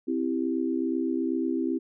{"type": "chord", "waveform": "sine", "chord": "C major", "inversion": "none", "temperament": "equal", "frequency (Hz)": [261.6, 329.6, 392], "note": ["C4", "E4", "G4"], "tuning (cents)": [0, 0, 0], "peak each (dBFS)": [-28, -28, -33], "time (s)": [0.07, 1.79], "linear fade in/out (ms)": 20, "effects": []}